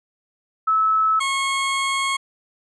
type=tone pair in turn; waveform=sine / 20% pulse; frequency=1301 / 1089.9 Hz; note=E6 / C#6; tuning=-23 / -30 cents; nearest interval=minor third; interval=307 cents; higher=first; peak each=-15 dBFS; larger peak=neither; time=0.67-1.2 / 1.2-2.17 s; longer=second; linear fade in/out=10 ms; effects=resampled to 22050 Hz